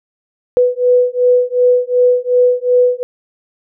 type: beating tone pair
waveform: sine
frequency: 493.9 / 496.6 Hz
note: B4 / B4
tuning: 0 / +9 cents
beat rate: 2.7 Hz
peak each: -12 dBFS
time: 0.57-3.03 s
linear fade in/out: 0 ms
effects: none